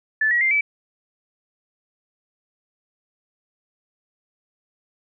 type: tone with pitch steps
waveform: sine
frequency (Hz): 1746 / 1915.1 / 2100 / 2304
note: A6 / A#6 / C7 / D7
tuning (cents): -14 / +46 / +6 / -34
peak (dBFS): -16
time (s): 0.21-0.61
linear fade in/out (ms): 5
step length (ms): 100
effects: none